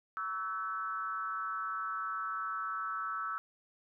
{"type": "tone with frequency modulation", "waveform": "sine", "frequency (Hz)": 1318.5, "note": "E6", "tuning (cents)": 0, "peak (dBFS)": -34, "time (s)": [0.17, 3.38], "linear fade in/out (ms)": 0, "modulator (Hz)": 189, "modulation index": 0.85, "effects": []}